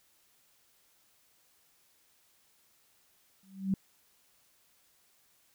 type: tone with exponential growth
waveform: sine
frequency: 192.8 Hz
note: G3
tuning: 28 cents flat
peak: -23 dBFS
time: 3.43-3.74 s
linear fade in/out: 2 ms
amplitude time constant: 67 ms
effects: white hiss -68 dBFS RMS until 5.54 s